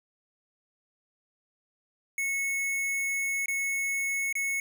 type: tone with dropouts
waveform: square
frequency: 2198 Hz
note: C#7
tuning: 15 cents flat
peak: -28 dBFS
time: 2.18-4.6 s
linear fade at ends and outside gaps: 2 ms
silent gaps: 3.459-3.482 / 4.327-4.353 s
effects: none